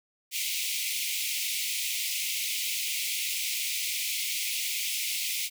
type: high-pass noise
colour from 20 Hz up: pink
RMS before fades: -31 dBFS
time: 0.31-5.5 s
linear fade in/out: 50 ms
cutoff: 2100 Hz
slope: 96 dB/octave
effects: none